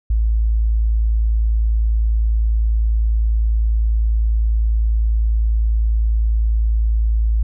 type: tone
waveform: sine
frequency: 55 Hz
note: A1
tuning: in tune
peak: -13 dBFS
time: 0.1-7.43 s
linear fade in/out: 5 ms
effects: none